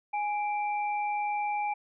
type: tone pair together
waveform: sine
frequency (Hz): 830.5 / 2349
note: G#5 / D7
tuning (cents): 0 / 0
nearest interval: octave + tritone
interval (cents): 1800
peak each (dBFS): -28 / -37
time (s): 0.13-1.74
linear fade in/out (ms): 10
effects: none